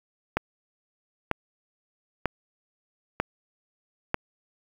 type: click train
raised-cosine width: 0.5 ms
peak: -8 dBFS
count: 5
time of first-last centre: 0.37-4.144 s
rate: 1.06 Hz
effects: 7-bit